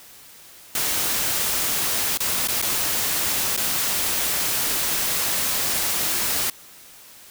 white noise with dropouts, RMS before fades -23 dBFS, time 0.75-6.5 s, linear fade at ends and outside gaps 2 ms, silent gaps 2.174-2.203 / 2.474-2.484 / 2.617-2.624 / 3.565-3.575 s, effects white hiss -46 dBFS RMS until 7.3 s

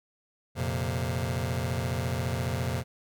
sawtooth chord, F suspended fourth, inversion none, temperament just, 87.31 / 116.41 / 130.96 Hz, F2 / Bb2 / C3, 0 / -2 / +2 cents, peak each -28 dBFS, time 0.55-2.84 s, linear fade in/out 50 ms, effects none

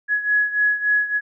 sine beating tone pair, 1681 / 1684.5 Hz, G#6 / G#6, +20 / +24 cents, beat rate 3.5 Hz, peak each -18 / -22 dBFS, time 0.08-1.21 s, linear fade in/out 50 ms, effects none

